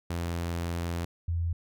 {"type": "tone pair in turn", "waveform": ["sawtooth", "sine"], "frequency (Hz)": [85.3, 84.61], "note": ["F2", "E2"], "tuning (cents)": [-40, 46], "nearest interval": "unison", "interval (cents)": 14, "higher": "first", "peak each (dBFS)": -26, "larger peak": "neither", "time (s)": [[0.1, 1.05], [1.28, 1.53]], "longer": "first", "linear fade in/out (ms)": 5, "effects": []}